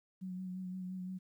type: tone with vibrato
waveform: sine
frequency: 184.6 Hz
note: F#3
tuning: 4 cents flat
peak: -39 dBFS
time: 0.21-1.19 s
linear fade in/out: 20 ms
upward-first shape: sine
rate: 5.8 Hz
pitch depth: 26 cents each way
effects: 12-bit